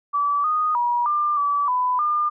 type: tone with pitch steps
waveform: sine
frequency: 1153 / 1237 / 961 / 1194 / 1151 / 999 / 1204 Hz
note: D6 / D#6 / B5 / D6 / D6 / B5 / D6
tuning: -32 / -10 / -48 / +28 / -35 / +20 / +43 cents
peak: -18 dBFS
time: 0.13-2.3 s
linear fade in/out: 20 ms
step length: 310 ms
effects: none